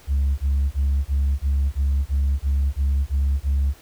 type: tone bursts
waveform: sine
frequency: 69.3 Hz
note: C#2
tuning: in tune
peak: -15 dBFS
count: 11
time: 0.07-3.74 s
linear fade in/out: 50 ms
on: 310 ms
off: 26 ms
effects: tanh soft clip ceiling -15 dBFS + pink hiss -50 dBFS RMS until 3.81 s

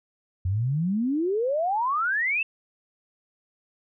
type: exponential sweep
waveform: sine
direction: up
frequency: 87.31 to 2716 Hz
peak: -22 dBFS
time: 0.45-2.43 s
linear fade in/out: 5 ms
effects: none

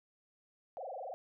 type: tone with frequency modulation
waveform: sine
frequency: 643 Hz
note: E5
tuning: 43 cents flat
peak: -40 dBFS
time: 0.77-1.14 s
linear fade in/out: 0 ms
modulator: 22.6 Hz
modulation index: 6
effects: none

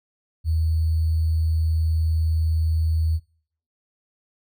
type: tone with sample-and-hold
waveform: sine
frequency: 80.3 Hz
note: E2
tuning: 45 cents flat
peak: -18 dBFS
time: 0.44-3.2 s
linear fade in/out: 50 ms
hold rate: 4410 Hz
effects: noise-tail reverb RT60 0.6 s tail -26 dB re dry

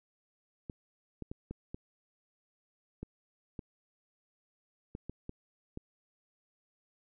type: clicks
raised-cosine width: 3 ms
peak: -27 dBFS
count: 11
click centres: 0.698 / 1.223 / 1.315 / 1.51 / 1.745 / 3.03 / 3.592 / 4.951 / 5.096 / 5.294 / 5.774 s
effects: none

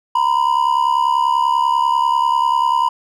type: ring-modulated tone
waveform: triangle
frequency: 973 Hz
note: B5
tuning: 26 cents flat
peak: -8 dBFS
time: 0.15-2.89 s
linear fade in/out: 5 ms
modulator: 35.1 Hz
effects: none

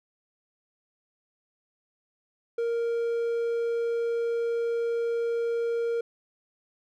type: tone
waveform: triangle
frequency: 466.2 Hz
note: A#4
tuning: in tune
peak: -23 dBFS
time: 2.58-6.01 s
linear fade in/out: 5 ms
effects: none

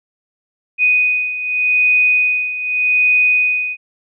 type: beating tone pair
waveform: sine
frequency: 2489 / 2489.84 Hz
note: D#7 / D#7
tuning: 0 / +1 cents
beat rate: 0.84 Hz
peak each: -18 / -13 dBFS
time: 0.78-3.77 s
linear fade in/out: 50 ms
effects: none

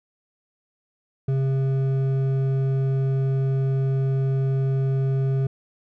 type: tone with hard clipping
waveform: triangle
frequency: 134.4 Hz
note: C3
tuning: 47 cents sharp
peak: -21 dBFS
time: 1.28-5.47 s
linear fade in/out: 5 ms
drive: 11 dB
effects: none

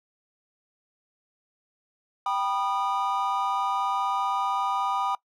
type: chord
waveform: triangle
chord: G augmented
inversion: none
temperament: just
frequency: 784 / 980 / 1225 Hz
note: G5 / B5 / D#6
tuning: 0 / -14 / -27 cents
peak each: -27 dBFS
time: 2.26-5.15 s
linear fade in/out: 2 ms
effects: noise-tail reverb RT60 0.1 s tail -21 dB re dry

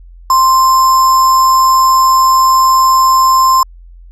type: tone with sample-and-hold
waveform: sine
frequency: 1046.5 Hz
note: C6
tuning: in tune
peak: -5 dBFS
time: 0.3-3.63 s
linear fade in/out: 2 ms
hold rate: 6300 Hz
effects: added 43 Hz sine -33 dBFS peak until 4.11 s + low-pass 12000 Hz 12 dB/octave

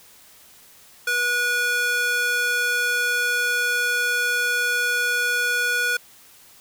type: tone with high-pass filter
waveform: square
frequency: 486 Hz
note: B4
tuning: 28 cents flat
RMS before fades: -22 dBFS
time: 1.07-5.97 s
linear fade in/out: 5 ms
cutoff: 1300 Hz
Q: 2
effects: white hiss -50 dBFS RMS until 6.6 s

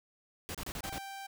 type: noise bursts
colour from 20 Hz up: pink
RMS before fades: -40 dBFS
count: 6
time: 0.49-0.981 s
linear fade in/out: 0 ms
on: 56 ms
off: 31 ms
type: tone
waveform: sawtooth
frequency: 784 Hz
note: G5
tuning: in tune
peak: -38 dBFS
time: 0.83-1.27 s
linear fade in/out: 10 ms
effects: none

